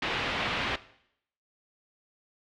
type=low-pass noise; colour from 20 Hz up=white; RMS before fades=-31 dBFS; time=0.02-0.76 s; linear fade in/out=5 ms; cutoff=3200 Hz; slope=24 dB/octave; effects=noise-tail reverb RT60 0.7 s tail -17 dB re dry